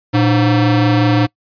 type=ring-modulated tone; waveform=45% pulse; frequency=207.7 Hz; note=G#3; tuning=in tune; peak=-7 dBFS; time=0.13-1.27 s; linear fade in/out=20 ms; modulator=91.1 Hz; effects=noise-tail reverb RT60 0.1 s tail -24 dB re dry + resampled to 11025 Hz